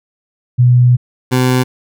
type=tone pair in turn; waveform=sine / 20% pulse; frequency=123.47 / 127.38 Hz; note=B2 / C3; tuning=0 / -46 cents; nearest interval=minor second; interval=54 cents; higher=second; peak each=-5 dBFS; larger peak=neither; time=0.58-0.97 / 1.31-1.64 s; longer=first; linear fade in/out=20 ms; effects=none